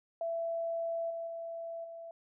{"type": "tone with level steps", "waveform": "sine", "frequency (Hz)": 667, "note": "E5", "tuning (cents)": 20, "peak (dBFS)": [-32, -36, -38, -43], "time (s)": [0.21, 2.11], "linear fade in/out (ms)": 2, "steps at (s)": [1.1, 1.27, 1.84], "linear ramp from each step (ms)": 5, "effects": []}